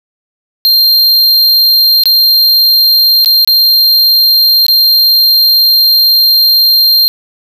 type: tone with dropouts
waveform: square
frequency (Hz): 4186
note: C8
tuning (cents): 0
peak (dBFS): -5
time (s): 0.65-7.08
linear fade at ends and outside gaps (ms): 0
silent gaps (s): 2.036-2.056 / 3.247-3.259 / 3.447-3.475 / 4.665-4.683
effects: none